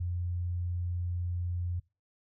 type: tone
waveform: sine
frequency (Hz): 88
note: F2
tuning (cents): +14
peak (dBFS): -30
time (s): 0-1.8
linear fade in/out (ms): 10
effects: noise-tail reverb RT60 0.3 s tail -24 dB re dry